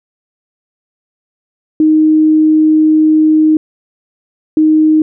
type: tone pair in turn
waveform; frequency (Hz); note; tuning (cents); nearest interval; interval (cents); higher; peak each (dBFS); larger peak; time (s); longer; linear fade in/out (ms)
sine; 311.1 / 311.1; D#4 / D#4; 0 / 0; unison; 0; neither; -5; neither; 1.8-3.57 / 4.57-5.02; first; 2
effects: none